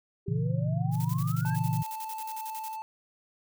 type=exponential sweep; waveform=sine; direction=up; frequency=383.9 to 1670 Hz; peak=-39 dBFS; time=0.26-1.56 s; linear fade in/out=10 ms
type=chord; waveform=sine; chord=A# diminished; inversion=none; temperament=equal with one note detuned; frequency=116.07 / 138.59 / 164.81 Hz; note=A#2 / C#3 / E3; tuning=-7 / 0 / 0 cents; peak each=-30 dBFS; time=0.28-1.83 s; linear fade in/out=5 ms
type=noise with tremolo; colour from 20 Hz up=blue; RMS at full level=-42 dBFS; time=0.91-2.77 s; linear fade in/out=50 ms; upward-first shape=square; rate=11 Hz; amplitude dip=80%
type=tone; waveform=triangle; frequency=880 Hz; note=A5; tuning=in tune; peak=-33 dBFS; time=1.45-2.82 s; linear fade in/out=0 ms
effects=none